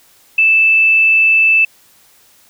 sine tone, 2637 Hz, E7, in tune, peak -7 dBFS, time 0.38-1.65 s, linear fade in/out 5 ms, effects white hiss -49 dBFS RMS until 2.49 s

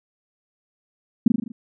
sine tone with echo, 230 Hz, A#3, 23 cents flat, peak -8 dBFS, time 1.26-1.28 s, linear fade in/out 5 ms, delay 40 ms, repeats 6, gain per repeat -4 dB, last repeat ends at 1.52 s, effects none

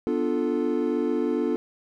triangle chord, B half-diminished seventh, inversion none, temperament equal, 246.9 / 293.7 / 349.2 / 440 Hz, B3 / D4 / F4 / A4, 0 / 0 / 0 / 0 cents, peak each -26 dBFS, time 0.07-1.56 s, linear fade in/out 0 ms, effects none

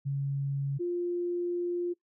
sine tone pair in turn, 139.1 / 350.5 Hz, C#3 / F4, +6 / +6 cents, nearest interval octave + major third, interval 1600 cents, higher second, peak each -28 dBFS, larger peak neither, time 0.05-0.79 / 0.79-1.94 s, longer second, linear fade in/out 20 ms, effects noise-tail reverb RT60 0.1 s tail -21 dB re dry

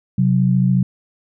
sine tone pair together, 130.81 / 184.99 Hz, C3 / F#3, 0 / 0 cents, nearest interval tritone, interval 600 cents, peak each -15 dBFS, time 0.18-0.83 s, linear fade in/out 5 ms, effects none

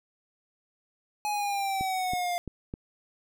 square exponential sweep, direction down, 842 to 698.5 Hz, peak -28 dBFS, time 1.25-2.38 s, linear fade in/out 0 ms
clicks, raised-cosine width 3 ms, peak -23 dBFS, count 4, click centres 1.81 / 2.135 / 2.477 / 2.739 s
effects none

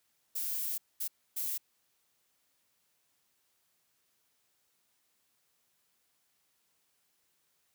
violet noise bursts at uneven times, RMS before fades -35 dBFS, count 3, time 0.35-0.78 / 1-1.08 / 1.36-1.58 s, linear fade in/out 10 ms, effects white hiss -75 dBFS RMS until 7.74 s + high-pass 60 Hz 12 dB/octave

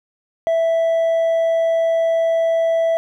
sine tone with hard clipping, 659.3 Hz, E5, in tune, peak -15 dBFS, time 0.47-2.97 s, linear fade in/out 0 ms, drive 2 dB, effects none

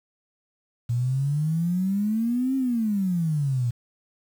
sine exponential two-way sweep, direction up then down, 116.54 to 270 to 116.54 Hz, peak -21 dBFS, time 0.89-3.71 s, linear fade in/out 10 ms, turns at 2.56 s, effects 8-bit

